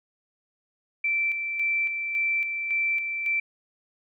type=tone with tremolo; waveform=sine; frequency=2337 Hz; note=D7; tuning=9 cents flat; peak=-22 dBFS; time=1.04-3.4 s; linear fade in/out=5 ms; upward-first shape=square; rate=1.8 Hz; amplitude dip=45%; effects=none